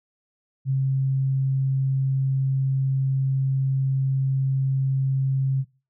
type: tone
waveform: sine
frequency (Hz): 134.2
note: C3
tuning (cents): +44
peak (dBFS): -19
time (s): 0.65-5.65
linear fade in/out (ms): 50
effects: noise-tail reverb RT60 0.3 s tail -20 dB re dry